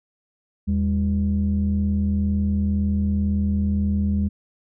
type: tone pair together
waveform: sine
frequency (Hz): 80.2 / 202.1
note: E2 / G#3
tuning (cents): -47 / -47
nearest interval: octave + major third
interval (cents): 1600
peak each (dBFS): -20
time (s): 0.67-4.29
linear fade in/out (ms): 20
effects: tanh soft clip ceiling -13 dBFS